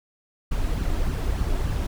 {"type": "noise with flanger", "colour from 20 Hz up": "brown", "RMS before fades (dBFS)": -24, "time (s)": [0.51, 1.87], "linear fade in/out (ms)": 10, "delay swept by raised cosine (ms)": [0.67, 3.17], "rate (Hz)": 3.4, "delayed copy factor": 0.5, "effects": []}